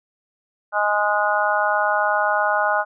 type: harmonic tone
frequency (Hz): 207.7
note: G#3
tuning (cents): 0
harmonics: 3 / 4 / 5 / 6 / 7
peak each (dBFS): -23 / -22 / -26 / -25 / -22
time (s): 0.72-2.85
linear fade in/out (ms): 50
effects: none